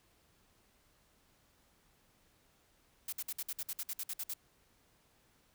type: noise bursts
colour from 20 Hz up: blue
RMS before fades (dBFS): -39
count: 13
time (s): 3.08-4.338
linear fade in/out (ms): 5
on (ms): 46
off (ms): 55
effects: pink hiss -70 dBFS RMS until 5.54 s